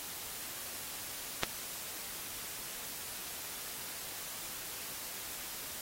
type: clicks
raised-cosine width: 0.2 ms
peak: -10 / -28 dBFS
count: 2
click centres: 1.434 / 1.437 s
effects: white hiss -43 dBFS RMS until 5.81 s + AAC 48 kbps